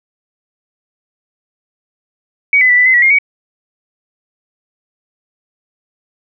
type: tone with pitch steps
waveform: sine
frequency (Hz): 2255 / 2015 / 1967 / 1987 / 2048 / 1936 / 2127 / 2254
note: C#7 / B6 / B6 / B6 / C7 / B6 / C7 / C#7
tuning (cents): +29 / +34 / -7 / +10 / -38 / -35 / +28 / +28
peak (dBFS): -6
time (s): 2.53-3.186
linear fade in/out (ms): 2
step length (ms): 82
effects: none